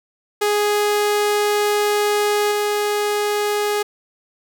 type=tone with level steps; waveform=sawtooth; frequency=415.3 Hz; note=G#4; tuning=in tune; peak=-12 / -14 dBFS; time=0.41-3.83 s; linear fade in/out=10 ms; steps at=2.51 s; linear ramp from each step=10 ms; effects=none